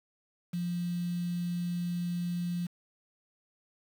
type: tone with quantisation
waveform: sine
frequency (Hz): 174.61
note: F3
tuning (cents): 0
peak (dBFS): -30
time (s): 0.53-2.67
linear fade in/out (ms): 10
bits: 8
effects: none